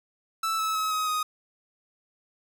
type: tone with pitch steps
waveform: 45% pulse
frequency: 1319 / 1300.8 / 1282.9 / 1265.3 / 1247.9 Hz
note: E6 / E6 / E6 / D#6 / D#6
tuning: +1 / -23 / -47 / +29 / +5 cents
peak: -25 dBFS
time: 0.43-1.23 s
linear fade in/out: 5 ms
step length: 160 ms
effects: none